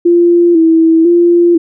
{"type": "tone with vibrato", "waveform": "sine", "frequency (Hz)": 335.4, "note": "E4", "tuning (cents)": 30, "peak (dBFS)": -4, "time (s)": [0.05, 1.58], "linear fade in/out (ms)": 10, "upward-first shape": "square", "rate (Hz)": 1, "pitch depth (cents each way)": 51, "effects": []}